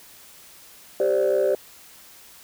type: chord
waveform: sine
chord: G suspended fourth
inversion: none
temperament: just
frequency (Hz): 392 / 522.7 / 588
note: G4 / C5 / D5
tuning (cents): 0 / -2 / +2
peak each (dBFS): -21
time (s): 1-1.55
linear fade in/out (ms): 2
effects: tanh soft clip ceiling -13 dBFS + white hiss -48 dBFS RMS until 2.43 s